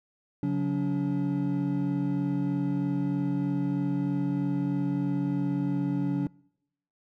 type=tone cluster; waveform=triangle; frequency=139 / 182.1 / 285.4 Hz; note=C#3 / F#3 / D4; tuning=+5 / -27 / -49 cents; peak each=-29 / -28 / -26 dBFS; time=0.43-6.27 s; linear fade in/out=2 ms; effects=noise-tail reverb RT60 0.8 s tail -25 dB re dry